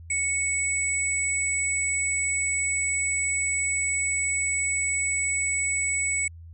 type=tone pair together; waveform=sine; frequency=2217 / 7900 Hz; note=C#7 / B8; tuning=0 / 0 cents; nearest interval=octave + minor seventh; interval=2200 cents; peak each=-26 dBFS; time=0.1-6.28 s; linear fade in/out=5 ms; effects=added 83 Hz sine -41 dBFS peak until 6.53 s